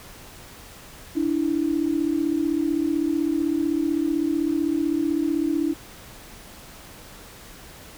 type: tone pair together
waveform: sine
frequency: 292 / 327.8 Hz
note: D4 / E4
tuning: -10 / -10 cents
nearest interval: major second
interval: 200 cents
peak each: -23 dBFS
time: 1.15-5.74 s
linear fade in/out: 20 ms
effects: pink hiss -44 dBFS RMS until 7.97 s